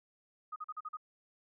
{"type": "tone bursts", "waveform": "sine", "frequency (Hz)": 1246, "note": "D#6", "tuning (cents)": 2, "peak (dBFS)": -38, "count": 6, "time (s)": [0.52, 0.971], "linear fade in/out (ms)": 10, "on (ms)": 41, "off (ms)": 41, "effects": []}